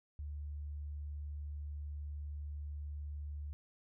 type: tone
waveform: sine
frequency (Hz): 73.42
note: D2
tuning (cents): 0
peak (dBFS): -40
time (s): 0.19-3.53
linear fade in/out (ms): 0
effects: none